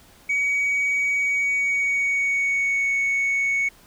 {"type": "tone with pitch glide", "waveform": "sine", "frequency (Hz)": [2259, 2219], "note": ["C#7", "C#7"], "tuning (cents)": [32, 1], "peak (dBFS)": -17, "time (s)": [0.29, 3.69], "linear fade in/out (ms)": 10, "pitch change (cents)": -31, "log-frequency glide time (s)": [1.15, 2.93], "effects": ["tanh soft clip ceiling -18 dBFS", "pink hiss -52 dBFS RMS until 3.86 s"]}